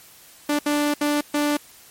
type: tone bursts at uneven times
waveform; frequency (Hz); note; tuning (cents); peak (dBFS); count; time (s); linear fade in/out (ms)
sawtooth; 293.7; D4; 0; -15; 4; 0.49-0.59 / 0.66-0.94 / 1.01-1.21 / 1.34-1.57; 5
effects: white hiss -48 dBFS RMS until 1.9 s + MP3 64 kbps